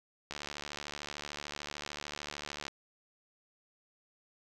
click train, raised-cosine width 0.2 ms, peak -22 dBFS, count 175, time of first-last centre 0.31-2.681 s, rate 73.4 Hz, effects none

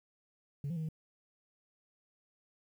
sine tone with pitch steps, 141.9 / 171.3 / 159.1 / 157.4 Hz, C#3 / F3 / D#3 / D#3, +41 / -33 / +39 / +20 cents, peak -32 dBFS, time 0.64-0.888 s, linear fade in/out 2 ms, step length 62 ms, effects tanh soft clip ceiling -33 dBFS + 11-bit

